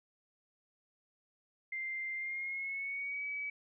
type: tone with pitch glide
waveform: sine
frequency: 2093 to 2282 Hz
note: C7 to C#7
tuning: 0 to +50 cents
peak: -36 dBFS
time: 1.72-3.5 s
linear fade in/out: 5 ms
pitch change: +150 cents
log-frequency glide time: 2.15-3.25 s
effects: none